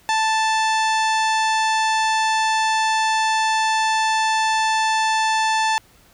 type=harmonic tone; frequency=880 Hz; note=A5; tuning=in tune; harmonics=1 / 2 / 3 / 4 / 5 / 6 / 7 / 8 / 10; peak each=-18 / -24 / -28 / -30 / -32 / -34 / -35 / -36 / -38 dBFS; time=0.09-5.78 s; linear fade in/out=0 ms; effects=pink hiss -53 dBFS RMS until 6.13 s